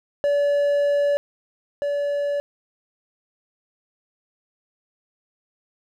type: tone pair in turn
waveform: triangle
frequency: 574 / 574 Hz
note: D5 / D5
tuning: -40 / -40 cents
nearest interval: unison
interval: 0 cents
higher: neither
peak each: -15 / -19 dBFS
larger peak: first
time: 0.24-1.17 / 1.82-2.4 s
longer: first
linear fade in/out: 0 ms
effects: none